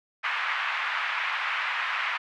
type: band-pass noise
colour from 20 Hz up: white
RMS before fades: -29 dBFS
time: 0.23-2.18 s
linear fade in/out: 20 ms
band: 980 to 2400 Hz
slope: 24 dB/octave
effects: none